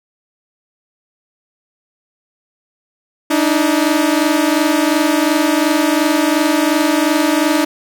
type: tone pair together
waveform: sawtooth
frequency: 293.7 / 316.5 Hz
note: D4 / D#4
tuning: 0 / +30 cents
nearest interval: minor second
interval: 130 cents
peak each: -11 dBFS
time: 3.3-7.65 s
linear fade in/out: 10 ms
effects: none